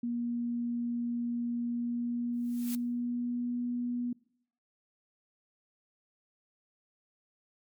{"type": "tone with pitch glide", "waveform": "sine", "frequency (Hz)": [238.1, 243], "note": ["A#3", "B3"], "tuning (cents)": [37, -28], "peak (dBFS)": -30, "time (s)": [0.03, 4.13], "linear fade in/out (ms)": 5, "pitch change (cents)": 35, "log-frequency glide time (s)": [1.65, 3.6]}
{"type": "noise with exponential growth", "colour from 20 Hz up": "blue", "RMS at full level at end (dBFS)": -37, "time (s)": [2.33, 2.75], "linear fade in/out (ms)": 1, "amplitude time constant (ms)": 91}
{"effects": ["noise-tail reverb RT60 0.7 s tail -24 dB re dry", "MP3 96 kbps"]}